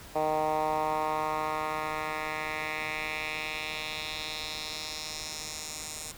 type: tone with band-pass filter sweep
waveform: 10% pulse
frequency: 154.7 Hz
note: D#3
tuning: 10 cents flat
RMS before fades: -33 dBFS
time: 0.15-6.12 s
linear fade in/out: 10 ms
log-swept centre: 700 to 8000 Hz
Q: 2
effects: pink hiss -48 dBFS RMS until 6.17 s